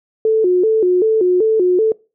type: tone with vibrato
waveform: sine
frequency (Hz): 399.3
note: G4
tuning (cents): +32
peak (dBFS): -10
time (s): 0.25-1.92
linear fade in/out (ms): 2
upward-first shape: square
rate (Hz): 2.6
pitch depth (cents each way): 170
effects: noise-tail reverb RT60 0.3 s tail -22 dB re dry